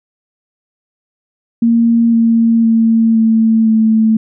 sine tone with pitch steps, 231.8 / 229 / 226.2 / 223.5 / 220.8 Hz, A#3 / A#3 / A3 / A3 / A3, -10 / -31 / +48 / +27 / +6 cents, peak -7 dBFS, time 1.62-4.17 s, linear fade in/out 5 ms, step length 510 ms, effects none

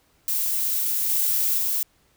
violet noise with level steps, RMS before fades -24 / -22 / -24 dBFS, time 0.28-1.83 s, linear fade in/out 0 ms, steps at 1.09 / 1.58 s, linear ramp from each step 5 ms, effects pink hiss -63 dBFS RMS until 2.16 s

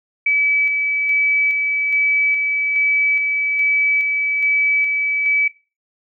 sine tone with tremolo, 2293 Hz, D7, 42 cents flat, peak -13 dBFS, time 0.26-5.48 s, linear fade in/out 5 ms, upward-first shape square, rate 1.2 Hz, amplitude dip 30%, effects noise-tail reverb RT60 0.3 s tail -18 dB re dry

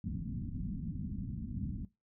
white low-pass noise, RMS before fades -39 dBFS, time 0.04-1.85 s, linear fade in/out 0 ms, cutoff 240 Hz, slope 48 dB/octave, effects noise-tail reverb RT60 0.2 s tail -18 dB re dry

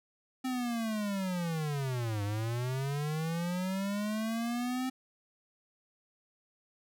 square linear two-way sweep, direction down then up, 260.7 to 100.1 to 260.7 Hz, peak -32 dBFS, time 0.44-4.9 s, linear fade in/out 10 ms, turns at 2.23 s, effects none

